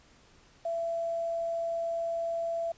sine tone with quantisation, 670 Hz, E5, 28 cents sharp, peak -29 dBFS, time 0.65-2.72 s, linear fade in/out 5 ms, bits 9, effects pink hiss -60 dBFS RMS until 2.77 s + resampled to 16000 Hz

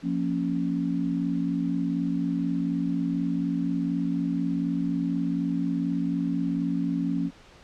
sine chord, Bb minor, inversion second, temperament equal, 174.61 / 233.1 / 277.2 Hz, F3 / Bb3 / Db4, 0 / 0 / 0 cents, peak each -28 / -31 / -27 dBFS, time 0.02-7.31 s, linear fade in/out 50 ms, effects pink hiss -52 dBFS RMS until 7.63 s + low-pass 5000 Hz 12 dB/octave

